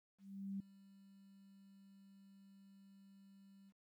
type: tone with ADSR envelope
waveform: sine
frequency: 196 Hz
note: G3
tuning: in tune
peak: -40 dBFS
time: 0.18-3.73 s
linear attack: 420 ms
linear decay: 4 ms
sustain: -21 dB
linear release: 41 ms
effects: 13-bit